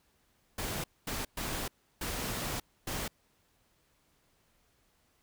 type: noise bursts at uneven times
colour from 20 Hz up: pink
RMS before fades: -36 dBFS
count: 5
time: 0.58-0.84 / 1.07-1.25 / 1.37-1.68 / 2.01-2.6 / 2.87-3.08 s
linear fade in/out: 5 ms
effects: pink hiss -71 dBFS RMS until 5.22 s